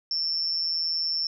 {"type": "tone with amplitude modulation", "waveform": "sine", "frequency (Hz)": 5390, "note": "E8", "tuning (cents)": 38, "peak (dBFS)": -21, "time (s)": [0.11, 1.27], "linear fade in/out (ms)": 2, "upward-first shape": "sine", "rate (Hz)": 161, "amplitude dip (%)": 75, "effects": []}